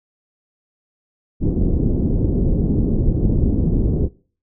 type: low-pass noise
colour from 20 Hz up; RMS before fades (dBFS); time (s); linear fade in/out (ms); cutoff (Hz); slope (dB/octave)
pink; -17; 1.4-4.09; 50; 370; 24
effects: noise-tail reverb RT60 0.4 s tail -20 dB re dry

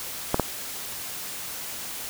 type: clicks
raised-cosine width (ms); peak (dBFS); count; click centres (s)
1; -6; 2; 0.344 / 0.397
effects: white hiss -35 dBFS RMS until 2.09 s

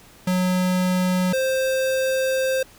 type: tone pair in turn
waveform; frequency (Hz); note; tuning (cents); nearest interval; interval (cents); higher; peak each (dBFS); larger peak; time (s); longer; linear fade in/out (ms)
square; 183 / 525.4; F#3 / C5; -19 / +7; octave + tritone; 1826; second; -19 / -20; first; 0.27-1.33 / 1.33-2.63; second; 5
effects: pink hiss -49 dBFS RMS until 2.78 s

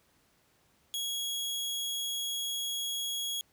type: tone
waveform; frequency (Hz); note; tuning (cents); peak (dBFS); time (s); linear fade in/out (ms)
sawtooth; 3322; G#7; 0; -29; 0.94-3.41; 0
effects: pink hiss -68 dBFS RMS until 3.52 s + high-pass 60 Hz 12 dB/octave

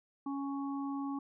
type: harmonic tone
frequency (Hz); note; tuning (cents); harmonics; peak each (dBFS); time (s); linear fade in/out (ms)
277.6; C#4; +3; 1 / 3 / 4; -35 / -45 / -45; 0.26-1.19; 5
effects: none

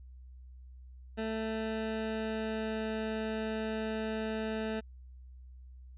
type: tone with pitch glide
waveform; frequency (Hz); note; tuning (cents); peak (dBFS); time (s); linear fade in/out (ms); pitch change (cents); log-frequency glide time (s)
20% pulse; 221 to 219.3; A3 to A3; +8 to -6; -28; 1.17-4.81; 20; -14; 1.31-2.87
effects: added 63 Hz sine -48 dBFS peak until 5.97 s + resampled to 8000 Hz

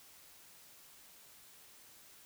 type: silence
effects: white hiss -59 dBFS RMS until 2.25 s

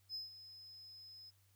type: tone with ADSR envelope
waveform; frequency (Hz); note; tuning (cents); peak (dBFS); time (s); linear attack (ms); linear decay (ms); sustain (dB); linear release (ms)
triangle; 5100; D#8; +42; -39; 0.09-1.31; 54; 150; -13; 22
effects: added 96 Hz sine -70 dBFS peak until 1.55 s + white hiss -75 dBFS RMS until 1.55 s

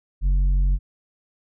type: tone with tanh clipping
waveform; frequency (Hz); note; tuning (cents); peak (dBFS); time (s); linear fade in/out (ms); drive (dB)
triangle; 46.25; F#1; 0; -17; 0.21-0.79; 50; 10
effects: none

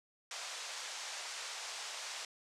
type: band-pass noise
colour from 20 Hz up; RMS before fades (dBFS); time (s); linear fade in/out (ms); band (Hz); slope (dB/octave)
white; -44; 0.31-2.25; 2; 560 to 7300; 24
effects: low-pass 11000 Hz 12 dB/octave

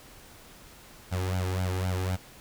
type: tone with flanger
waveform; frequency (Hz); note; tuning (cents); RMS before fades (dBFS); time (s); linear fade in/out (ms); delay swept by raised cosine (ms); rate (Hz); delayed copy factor
sawtooth; 92.4; F#2; -2; -29; 1.11-2.17; 20; 1.3 to 2.5; 3.9; +0.95
effects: pink hiss -51 dBFS RMS until 2.4 s

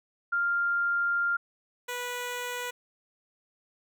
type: tone pair in turn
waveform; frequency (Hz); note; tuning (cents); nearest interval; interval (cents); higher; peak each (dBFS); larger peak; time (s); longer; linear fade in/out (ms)
sine / 10% pulse; 1396.9 / 490.6; F6 / B4; 0 / -12; octave + tritone; 1812; first; -24; neither; 0.32-1.37 / 1.88-2.71; first; 10
effects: none

